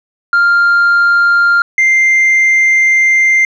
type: tone pair in turn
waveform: sine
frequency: 1396.9 / 2093 Hz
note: F6 / C7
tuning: 0 / 0 cents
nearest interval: perfect fifth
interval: 700 cents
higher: second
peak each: -4 dBFS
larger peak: neither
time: 0.33-1.62 / 1.78-3.45 s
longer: second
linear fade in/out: 2 ms
effects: tanh soft clip ceiling -5 dBFS